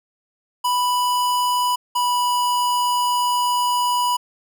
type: tone pair in turn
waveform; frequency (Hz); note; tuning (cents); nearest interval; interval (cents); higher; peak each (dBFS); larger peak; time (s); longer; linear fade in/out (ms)
square; 987.8 / 981.5; B5 / B5; 0 / -11; unison; 11; first; -18; neither; 0.64-1.76 / 1.95-4.17; second; 10
effects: none